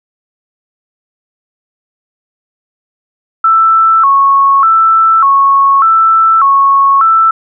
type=tone with vibrato; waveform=sine; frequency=1209 Hz; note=D6; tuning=50 cents sharp; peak=-4 dBFS; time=3.44-7.31 s; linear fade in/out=5 ms; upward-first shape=square; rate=0.84 Hz; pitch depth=160 cents each way; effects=none